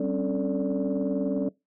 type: tone cluster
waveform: sine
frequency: 193.9 / 265 / 284.7 / 440.7 / 580 Hz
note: G3 / C4 / C#4 / A4 / D5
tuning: -19 / +22 / +46 / +3 / -22 cents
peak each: -30 / -28 / -29 / -32 / -31 dBFS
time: 0-1.49 s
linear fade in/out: 5 ms
effects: noise-tail reverb RT60 0.2 s tail -21 dB re dry + tanh soft clip ceiling -17 dBFS